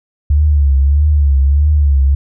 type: tone with vibrato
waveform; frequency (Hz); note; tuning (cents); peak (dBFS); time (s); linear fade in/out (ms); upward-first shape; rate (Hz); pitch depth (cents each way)
sine; 71.5; D2; -46; -7; 0.3-2.15; 5; triangle; 1.6; 110
effects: none